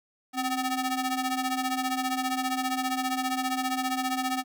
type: ring-modulated tone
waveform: sawtooth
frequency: 511 Hz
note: C5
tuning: 41 cents flat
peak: -20 dBFS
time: 0.33-4.44 s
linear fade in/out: 50 ms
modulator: 248 Hz
effects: none